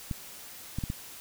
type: clicks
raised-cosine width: 5 ms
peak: -19 dBFS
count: 4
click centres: 0.112 / 0.786 / 0.838 / 0.901 s
effects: white hiss -46 dBFS RMS until 1.2 s